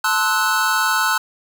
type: chord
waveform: square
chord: F# half-diminished seventh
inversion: first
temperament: equal with one note detuned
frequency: 880 / 1046.5 / 1298.9 / 1480 Hz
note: A5 / C6 / E6 / F#6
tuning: 0 / 0 / -26 / 0 cents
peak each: -24 / -25 / -22 / -20 dBFS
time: 0.04-1.18 s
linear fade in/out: 5 ms
effects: none